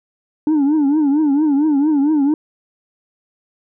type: tone with vibrato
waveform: sine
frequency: 293.7 Hz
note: D4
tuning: in tune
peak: -9 dBFS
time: 0.47-2.34 s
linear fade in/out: 2 ms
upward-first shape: triangle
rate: 4.4 Hz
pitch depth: 150 cents each way
effects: tanh soft clip ceiling -11 dBFS